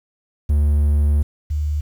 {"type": "tone pair in turn", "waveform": ["triangle", "sine"], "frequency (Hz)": [73.4, 74.68], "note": ["D2", "D2"], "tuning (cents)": [0, 30], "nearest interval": "unison", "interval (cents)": 30, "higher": "second", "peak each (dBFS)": [-11, -18], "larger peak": "first", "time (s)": [[0.49, 1.23], [1.5, 1.81]], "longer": "first", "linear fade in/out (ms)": 10, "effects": ["8-bit"]}